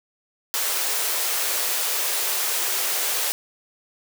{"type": "high-pass noise", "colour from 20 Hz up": "white", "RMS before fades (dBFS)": -24, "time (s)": [0.54, 3.32], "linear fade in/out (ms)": 0, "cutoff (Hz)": 360, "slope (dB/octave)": 48, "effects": []}